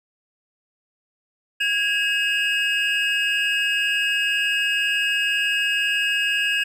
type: tone cluster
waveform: triangle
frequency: 1648 / 2564 / 2838 Hz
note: G#6 / E7 / F7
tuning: -14 / -49 / +27 cents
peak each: -22 dBFS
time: 1.6-6.64 s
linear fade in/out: 10 ms
effects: none